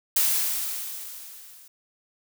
blue noise with level ramp, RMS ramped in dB -20 to -50 dBFS, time 0.16-1.68 s, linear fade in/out 5 ms, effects none

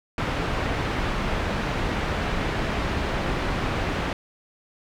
pink low-pass noise, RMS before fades -26 dBFS, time 0.18-4.13 s, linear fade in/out 2 ms, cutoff 2600 Hz, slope 12 dB/octave, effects none

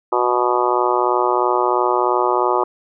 harmonic tone, 123 Hz, B2, 7 cents flat, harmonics 3 / 4 / 5 / 6 / 7 / 8 / 9 / 10, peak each -20 / -24 / -24 / -26 / -21 / -22 / -24 / -24 dBFS, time 0.12-2.64 s, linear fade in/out 5 ms, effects none

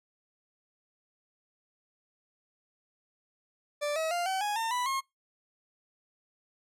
40% pulse tone with pitch steps, 587.3 / 640.5 / 698.4 / 761.6 / 830.6 / 905.7 / 987.7 / 1077.1 Hz, D5 / E5 / F5 / F#5 / G#5 / A5 / B5 / C6, 0 / -50 / 0 / +50 / 0 / +50 / 0 / +50 cents, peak -28 dBFS, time 3.81-5.01 s, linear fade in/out 20 ms, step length 150 ms, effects noise-tail reverb RT60 0.2 s tail -23 dB re dry + low-pass 12000 Hz 12 dB/octave

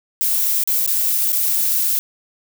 violet noise with dropouts, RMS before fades -18 dBFS, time 0.21-1.99 s, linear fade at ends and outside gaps 0 ms, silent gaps 0.637-0.675 / 0.862-0.876 / 1.321-1.329 s, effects none

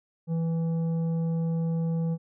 triangle tone with tanh clipping, 164.81 Hz, E3, in tune, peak -26 dBFS, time 0.27-2.18 s, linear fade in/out 50 ms, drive 12 dB, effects none

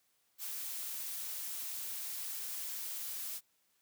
blue noise, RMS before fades -41 dBFS, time 0.38-3.41 s, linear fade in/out 50 ms, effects white hiss -75 dBFS RMS until 3.81 s + high-pass 80 Hz 12 dB/octave

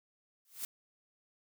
blue noise with exponential growth, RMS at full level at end -35 dBFS, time 0.45-0.65 s, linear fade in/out 2 ms, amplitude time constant 43 ms, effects none

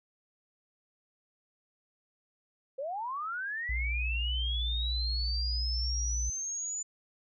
sine linear sweep, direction up, 509 to 7030 Hz, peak -33 dBFS, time 2.78-6.83 s, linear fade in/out 10 ms
sine tone, 60.1 Hz, B1, 46 cents flat, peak -30 dBFS, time 3.69-6.3 s, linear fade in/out 5 ms
effects none

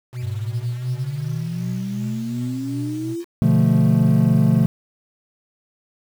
triangle tone with tremolo, 123.47 Hz, B2, in tune, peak -22 dBFS, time 0.12-3.16 s, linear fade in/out 50 ms, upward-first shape triangle, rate 2.7 Hz, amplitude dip 60%
sine exponential sweep, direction up, 96.4 to 349.2 Hz, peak -24 dBFS, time 0.21-3.25 s, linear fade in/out 50 ms
triangle chord, B half-diminished seventh, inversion none, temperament equal with one note detuned, 123.47 / 146.83 / 173.71 / 220 Hz, B2 / D3 / F3 / A3, 0 / 0 / -9 / 0 cents, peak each -16 dBFS, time 3.42-4.66 s, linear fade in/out 0 ms
effects tanh soft clip ceiling -3 dBFS + 7-bit

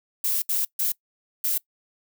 violet noise bursts at uneven times, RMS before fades -24 dBFS, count 4, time 0.24-0.42 / 0.49-0.65 / 0.79-0.92 / 1.44-1.58 s, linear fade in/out 5 ms, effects noise-tail reverb RT60 0.1 s tail -22 dB re dry

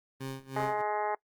20% pulse tone with tremolo, 133.8 Hz, C3, 39 cents sharp, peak -29 dBFS, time 0.2-0.82 s, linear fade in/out 10 ms, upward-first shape sine, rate 3.1 Hz, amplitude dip 90%
harmonic tone, 210 Hz, G#3, 19 cents sharp, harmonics 2 / 3 / 4 / 5 / 6 / 7 / 8 / 9 / 10, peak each -36 / -37 / -31 / -40 / -42 / -47 / -46 / -45 / -48 dBFS, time 0.56-1.15 s, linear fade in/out 5 ms
effects noise-tail reverb RT60 0.1 s tail -23 dB re dry + Opus 32 kbps

